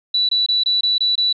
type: tone bursts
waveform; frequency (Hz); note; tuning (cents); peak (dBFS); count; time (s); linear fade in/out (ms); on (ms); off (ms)
sine; 3951; B7; 0; -14; 7; 0.14-1.328; 5; 150; 23
effects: none